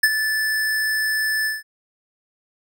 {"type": "tone with ADSR envelope", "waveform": "square", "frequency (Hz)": 1747, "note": "A6", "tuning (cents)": -13, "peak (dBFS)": -11, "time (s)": [0.03, 1.63], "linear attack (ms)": 7, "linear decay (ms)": 46, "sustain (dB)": -9, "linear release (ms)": 170, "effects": []}